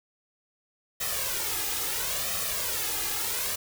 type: noise with flanger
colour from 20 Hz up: white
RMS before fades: -30 dBFS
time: 1-3.56 s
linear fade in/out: 10 ms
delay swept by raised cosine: 1.6 to 2.45 ms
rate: 0.74 Hz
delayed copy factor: +0.7
effects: none